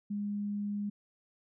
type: tone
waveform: sine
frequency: 204.9 Hz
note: G#3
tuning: 23 cents flat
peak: -32 dBFS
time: 0.1-0.9 s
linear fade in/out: 10 ms
effects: none